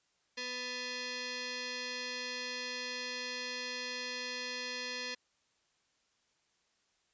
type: tone with frequency modulation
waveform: sine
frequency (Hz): 1247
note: D#6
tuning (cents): +3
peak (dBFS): -37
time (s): 0.37-5.15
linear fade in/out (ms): 10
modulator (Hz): 748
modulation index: 5.7
effects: white hiss -75 dBFS RMS until 7.13 s + resampled to 16000 Hz